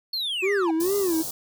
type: linear sweep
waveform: triangle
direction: down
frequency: 4400 to 727 Hz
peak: -24 dBFS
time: 0.13-0.71 s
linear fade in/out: 5 ms
type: tone with vibrato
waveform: triangle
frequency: 360.7 Hz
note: F#4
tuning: 44 cents flat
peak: -19 dBFS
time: 0.42-1.23 s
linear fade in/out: 20 ms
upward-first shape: sine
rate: 2.3 Hz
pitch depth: 210 cents each way
type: band-stop noise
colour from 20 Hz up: white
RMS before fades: -32 dBFS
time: 0.8-1.31 s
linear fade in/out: 5 ms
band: 1000 to 4300 Hz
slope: 24 dB/octave
effects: none